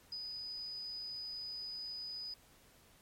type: tone with ADSR envelope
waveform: sine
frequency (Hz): 4978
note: D#8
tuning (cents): 0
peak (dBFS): -39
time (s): 0.12-2.34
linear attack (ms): 4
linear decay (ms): 72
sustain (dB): -2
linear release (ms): 4
effects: pink hiss -64 dBFS RMS until 3.01 s + MP3 64 kbps